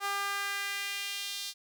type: tone with high-pass filter sweep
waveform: sawtooth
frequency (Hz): 400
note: G4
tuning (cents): +35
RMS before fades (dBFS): -35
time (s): 0-1.54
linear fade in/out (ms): 50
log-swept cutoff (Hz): 1000 to 4100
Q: 1.8
effects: none